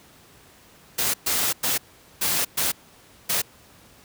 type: noise bursts at uneven times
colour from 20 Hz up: white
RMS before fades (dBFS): -23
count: 6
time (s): 0.98-1.14 / 1.26-1.53 / 1.63-1.78 / 2.21-2.45 / 2.57-2.72 / 3.29-3.42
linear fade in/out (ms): 10
effects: pink hiss -52 dBFS RMS until 4.04 s + high-pass 60 Hz 12 dB/octave